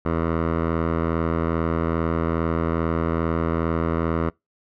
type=tone with low-pass filter; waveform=10% pulse; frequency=82.4 Hz; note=E2; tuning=in tune; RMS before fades=-23 dBFS; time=0.05-4.3 s; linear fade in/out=10 ms; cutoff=1300 Hz; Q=1.4; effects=noise-tail reverb RT60 0.2 s tail -26 dB re dry